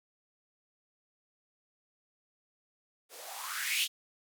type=noise with band-pass filter sweep; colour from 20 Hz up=violet; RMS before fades=-35 dBFS; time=3.09-3.88 s; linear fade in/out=50 ms; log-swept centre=400 to 3400 Hz; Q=5.6; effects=none